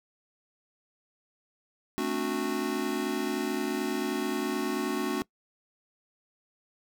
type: chord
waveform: square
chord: D dominant seventh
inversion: second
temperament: just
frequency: 220.2 / 264.3 / 293.7 / 367.1 Hz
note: A3 / C4 / D4 / F#4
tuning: +2 / +18 / 0 / -14 cents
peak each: -36 / -35 / -34 / -33 dBFS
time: 1.98-5.22 s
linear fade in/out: 0 ms
effects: noise-tail reverb RT60 0.1 s tail -22 dB re dry